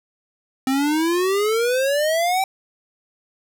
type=exponential sweep; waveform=square; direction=up; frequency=260 to 780 Hz; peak=-18 dBFS; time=0.67-2.44 s; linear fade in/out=2 ms; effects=none